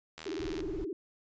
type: click train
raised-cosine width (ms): 0.2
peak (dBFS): -26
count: 35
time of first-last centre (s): 0.18-0.604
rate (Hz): 80.1
type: tone with vibrato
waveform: sine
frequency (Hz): 352.7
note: F4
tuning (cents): +17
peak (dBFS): -34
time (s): 0.26-0.93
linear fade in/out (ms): 2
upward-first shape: sine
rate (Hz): 19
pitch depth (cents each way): 260
type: noise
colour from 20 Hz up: brown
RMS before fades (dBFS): -43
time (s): 0.39-0.85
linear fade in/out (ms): 10
effects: resampled to 16000 Hz